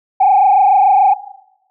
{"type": "tone with frequency modulation", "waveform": "sine", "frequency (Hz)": 789, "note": "G5", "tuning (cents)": 11, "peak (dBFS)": -6, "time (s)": [0.2, 1.14], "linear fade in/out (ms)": 10, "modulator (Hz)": 26.9, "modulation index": 1.7, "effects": ["noise-tail reverb RT60 0.9 s tail -17 dB re dry", "tanh soft clip ceiling -2 dBFS"]}